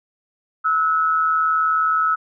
sine tone pair together, 1300 / 1459.2 Hz, E6 / F#6, -24 / -24 cents, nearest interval major second, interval 200 cents, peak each -16 / -24 dBFS, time 0.64-2.16 s, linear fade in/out 20 ms, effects none

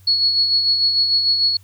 sine tone with tremolo, 4364 Hz, C#8, 28 cents flat, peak -12 dBFS, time 0.07-1.57 s, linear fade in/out 5 ms, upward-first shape sine, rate 6.7 Hz, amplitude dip 45%, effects added 95 Hz sine -45 dBFS peak until 1.63 s + white hiss -56 dBFS RMS until 1.63 s

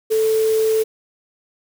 sine tone in noise, 440 Hz, A4, in tune, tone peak -14 dBFS, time 0.1-0.84 s, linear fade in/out 20 ms, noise white, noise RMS -32 dBFS, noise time 0.1-0.84 s, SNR +15 dB, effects none

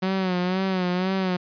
sawtooth tone with vibrato, 185 Hz, F#3, in tune, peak -18 dBFS, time 0.02-1.37 s, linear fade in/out 10 ms, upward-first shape sine, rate 2 Hz, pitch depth 63 cents each way, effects resampled to 11025 Hz

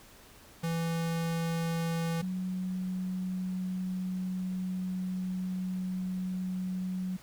square / sine tone pair in turn, 166 / 184.74 Hz, E3 / F#3, +12 / -2 cents, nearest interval major second, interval 186 cents, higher second, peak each -30 / -31 dBFS, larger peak first, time 0.63-2.22 / 2.22-7.17 s, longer second, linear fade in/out 10 ms, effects pink hiss -55 dBFS RMS until 7.22 s

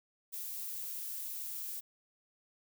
violet noise, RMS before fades -41 dBFS, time 0.32-1.81 s, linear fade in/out 20 ms, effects none

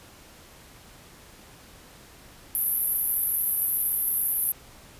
pink band-pass noise, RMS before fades -26 dBFS, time 2.55-4.52 s, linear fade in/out 0 ms, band 11000 to 13000 Hz, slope 96 dB/octave, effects pink hiss -50 dBFS RMS until 4.99 s + resampled to 32000 Hz

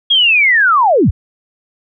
sine linear sweep, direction down, 3322 to 38 Hz, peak -7 dBFS, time 0.1-1.11 s, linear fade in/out 10 ms, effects none

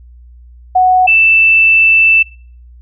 sine tone pair in turn, 739 / 2652 Hz, F#5 / E7, -2 / +10 cents, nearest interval octave + minor seventh, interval 2212 cents, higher second, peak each -5 dBFS, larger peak neither, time 0.75-1.07 / 1.07-2.23 s, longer second, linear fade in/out 10 ms, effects noise-tail reverb RT60 0.5 s tail -23 dB re dry + added 60 Hz sine -35 dBFS peak until 2.81 s

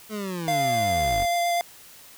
25% pulse linear sweep, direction down, 219.5 to 36.45 Hz, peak -25 dBFS, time 0.09-1.27 s, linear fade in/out 50 ms
square tone with vibrato, 693 Hz, F5, 14 cents flat, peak -22 dBFS, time 0.48-1.61 s, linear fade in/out 0 ms, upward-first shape sine, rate 8.3 Hz, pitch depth 9 cents each way
effects white hiss -48 dBFS RMS until 2.17 s

